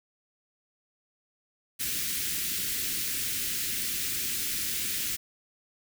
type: band-stop noise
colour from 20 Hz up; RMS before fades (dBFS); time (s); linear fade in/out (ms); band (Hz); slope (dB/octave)
white; -31; 1.79-5.17; 20; 360 to 1700; 24
effects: none